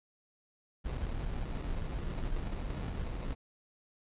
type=noise with sample-and-hold; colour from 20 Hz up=brown; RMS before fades=-36 dBFS; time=0.84-3.35 s; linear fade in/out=20 ms; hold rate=1575 Hz; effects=resampled to 8000 Hz